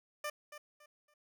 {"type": "tone with echo", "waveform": "15% pulse", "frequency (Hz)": 596, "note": "D5", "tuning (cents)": 25, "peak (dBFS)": -30, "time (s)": [0.24, 0.3], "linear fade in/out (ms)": 5, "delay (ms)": 280, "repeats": 3, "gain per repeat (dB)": -11, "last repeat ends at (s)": 1.14, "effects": []}